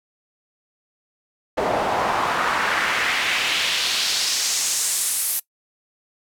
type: noise with band-pass filter sweep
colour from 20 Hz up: pink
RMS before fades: -22 dBFS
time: 1.57-5.4 s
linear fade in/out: 10 ms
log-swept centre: 620 to 12000 Hz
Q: 1.6
effects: noise-tail reverb RT60 0.1 s tail -21 dB re dry